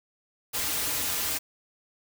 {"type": "noise with comb filter", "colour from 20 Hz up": "white", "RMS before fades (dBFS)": -29, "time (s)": [0.53, 1.39], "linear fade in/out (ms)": 20, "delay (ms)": 5.4, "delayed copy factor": -0.75, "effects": []}